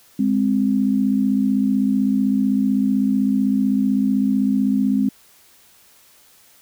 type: tone pair together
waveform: sine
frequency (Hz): 205.8 / 261.6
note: G#3 / C4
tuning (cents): -16 / 0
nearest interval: major third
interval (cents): 416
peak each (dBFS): -18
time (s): 0.19-5.09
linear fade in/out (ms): 5
effects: white hiss -52 dBFS RMS until 6.61 s